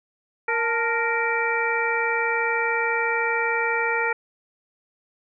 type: harmonic tone with a mistuned harmonic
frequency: 466.2 Hz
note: A#4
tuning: in tune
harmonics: 1 / 2 / 3 / 4 / 5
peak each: -27 / -27 / -27 / -27 / -27 dBFS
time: 0.48-4.13 s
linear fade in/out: 5 ms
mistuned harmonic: 2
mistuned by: -83 cents
effects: none